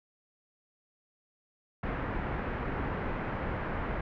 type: low-pass noise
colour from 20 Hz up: pink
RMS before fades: -34 dBFS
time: 1.83-4.01 s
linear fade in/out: 5 ms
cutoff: 2000 Hz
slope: 24 dB/octave
effects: none